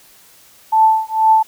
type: tone with tremolo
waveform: sine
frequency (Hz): 880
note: A5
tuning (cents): 0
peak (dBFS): -6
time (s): 0.72-1.43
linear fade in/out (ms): 10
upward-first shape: triangle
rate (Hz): 2.1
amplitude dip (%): 100
effects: white hiss -47 dBFS RMS until 1.47 s